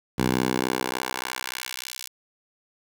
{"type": "tone with high-pass filter sweep", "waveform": "10% pulse", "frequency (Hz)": 63.4, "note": "B1", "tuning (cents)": 46, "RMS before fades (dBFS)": -28, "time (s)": [0.18, 2.08], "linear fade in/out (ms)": 10, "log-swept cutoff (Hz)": [130, 4700], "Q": 0.79, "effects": ["8-bit"]}